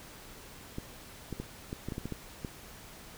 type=clicks; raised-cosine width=3 ms; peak=-23 dBFS; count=10; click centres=0.784 / 1.327 / 1.4 / 1.729 / 1.886 / 1.922 / 1.981 / 2.056 / 2.123 / 2.448 s; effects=pink hiss -50 dBFS RMS until 3.17 s